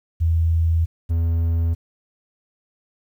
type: tone pair in turn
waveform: sine / triangle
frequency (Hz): 82.41 / 83.18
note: E2 / E2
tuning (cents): 0 / +16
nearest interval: unison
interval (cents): 16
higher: second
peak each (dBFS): -15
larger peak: neither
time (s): 0.2-0.86 / 1.09-1.75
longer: neither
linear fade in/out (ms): 20
effects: 9-bit